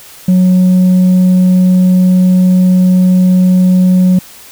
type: tone with tanh clipping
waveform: sine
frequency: 183.5 Hz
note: F#3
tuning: 14 cents flat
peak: -5 dBFS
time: 0.28-4.19 s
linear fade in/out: 5 ms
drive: 2 dB
effects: white hiss -35 dBFS RMS until 4.51 s